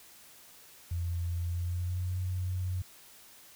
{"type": "tone with pitch glide", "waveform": "sine", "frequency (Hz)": [86, 91.64], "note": ["F2", "F#2"], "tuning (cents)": [-26, -16], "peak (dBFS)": -30, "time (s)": [0.91, 2.82], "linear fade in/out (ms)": 5, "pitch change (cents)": 110, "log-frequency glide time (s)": [1.47, 2.16], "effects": ["white hiss -55 dBFS RMS until 3.55 s"]}